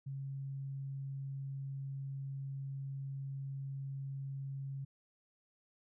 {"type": "tone", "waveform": "sine", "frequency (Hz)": 136.7, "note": "C#3", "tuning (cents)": -24, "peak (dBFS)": -39, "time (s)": [0.06, 4.85], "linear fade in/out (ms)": 10, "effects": []}